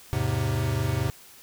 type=chord; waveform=square; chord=E augmented; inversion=none; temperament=equal with one note detuned; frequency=82.41 / 106.07 / 130.81 Hz; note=E2 / G#2 / B#2; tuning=0 / +37 / 0 cents; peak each=-32 / -28 / -28 dBFS; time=0.13-1.1 s; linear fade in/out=0 ms; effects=white hiss -50 dBFS RMS until 1.42 s